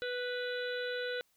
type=harmonic tone; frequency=493.4 Hz; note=B4; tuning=2 cents flat; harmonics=1 / 3 / 4 / 5 / 6 / 7 / 8; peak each=-36 / -39 / -50 / -51 / -51 / -48 / -46 dBFS; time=0.02-1.21 s; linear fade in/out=0 ms; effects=white hiss -73 dBFS RMS until 1.36 s